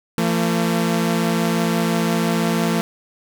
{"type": "tone pair together", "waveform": "sawtooth", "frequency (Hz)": [170.75, 225.7], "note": ["F3", "A3"], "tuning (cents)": [-39, 44], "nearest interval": "perfect fourth", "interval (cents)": 483, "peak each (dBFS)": -16, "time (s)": [0.18, 2.81], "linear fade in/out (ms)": 0, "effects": []}